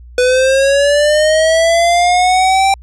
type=linear sweep; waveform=square; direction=up; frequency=493.9 to 786 Hz; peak=-9 dBFS; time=0.18-2.74 s; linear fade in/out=2 ms; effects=added 60 Hz sine -33 dBFS peak until 2.82 s + resampled to 22050 Hz